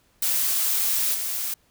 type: noise with level steps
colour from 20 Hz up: blue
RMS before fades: -23 / -28 dBFS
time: 0.22-1.54 s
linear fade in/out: 5 ms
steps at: 1.14 s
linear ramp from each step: 5 ms
effects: pink hiss -63 dBFS RMS until 1.7 s